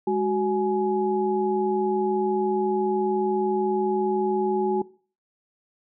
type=tone cluster; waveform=sine; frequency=207.7 / 373.6 / 839 Hz; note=G#3 / F#4 / G#5; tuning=0 / +17 / +17 cents; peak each=-28 / -22 / -27 dBFS; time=0.07-4.82 s; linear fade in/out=5 ms; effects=noise-tail reverb RT60 0.4 s tail -20 dB re dry